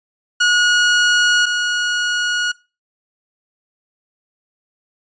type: tone pair in turn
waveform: sawtooth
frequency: 1450 / 1450 Hz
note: F#6 / F#6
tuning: -35 / -35 cents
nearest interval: unison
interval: 0 cents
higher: neither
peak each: -8 / -13 dBFS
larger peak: first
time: 0.4-1.46 / 1.46-2.52 s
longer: neither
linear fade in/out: 10 ms
effects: noise-tail reverb RT60 0.3 s tail -22 dB re dry + resampled to 16000 Hz